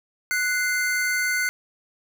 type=tone pair together; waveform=square; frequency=1480 / 2086 Hz; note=F#6 / C7; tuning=0 / -6 cents; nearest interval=tritone; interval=594 cents; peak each=-25 dBFS; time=0.31-1.49 s; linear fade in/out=0 ms; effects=none